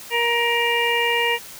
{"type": "harmonic tone", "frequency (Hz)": 470.7, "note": "A#4", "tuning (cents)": 17, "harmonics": [1, 2, 4, 5, 6], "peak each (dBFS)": [-24, -24, -24, -24, -24], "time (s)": [0.1, 1.39], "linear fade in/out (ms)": 50, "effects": ["white hiss -39 dBFS RMS until 1.59 s"]}